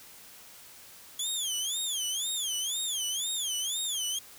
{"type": "tone with vibrato", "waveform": "20% pulse", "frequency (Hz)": 3322, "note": "G#7", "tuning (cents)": 0, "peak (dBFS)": -24, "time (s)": [1.19, 4.19], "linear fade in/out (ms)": 5, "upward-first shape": "sine", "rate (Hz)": 2, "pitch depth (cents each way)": 200, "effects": ["white hiss -51 dBFS RMS until 4.38 s"]}